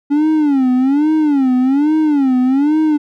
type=tone with vibrato; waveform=triangle; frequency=281.1 Hz; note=C#4; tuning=24 cents sharp; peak=-8 dBFS; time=0.1-2.98 s; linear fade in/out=20 ms; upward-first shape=sine; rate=1.2 Hz; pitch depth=190 cents each way; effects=none